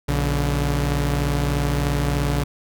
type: tone pair together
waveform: sawtooth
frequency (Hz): 60.1 / 143.4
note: B1 / D3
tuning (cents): -46 / -41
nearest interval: octave + minor third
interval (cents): 1505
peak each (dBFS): -18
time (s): 0.08-2.44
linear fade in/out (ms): 10
effects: none